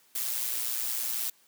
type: noise with amplitude modulation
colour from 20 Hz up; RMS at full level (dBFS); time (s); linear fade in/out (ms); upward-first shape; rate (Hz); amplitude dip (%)
blue; -29; 0.15-1.3; 5; sine; 119; 55
effects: white hiss -63 dBFS RMS until 1.47 s + high-pass 150 Hz 12 dB/octave